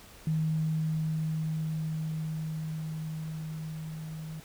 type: tone with level ramp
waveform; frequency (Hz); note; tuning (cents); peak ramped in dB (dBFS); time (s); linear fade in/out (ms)
sine; 157.7; D#3; +24; -25 to -37; 0.27-4.4; 2
effects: pink hiss -52 dBFS RMS until 4.44 s